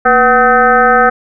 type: tone with frequency modulation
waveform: sine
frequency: 1013 Hz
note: B5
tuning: 44 cents sharp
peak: -5 dBFS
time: 0.05-1.1 s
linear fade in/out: 10 ms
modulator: 261 Hz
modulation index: 2.4
effects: none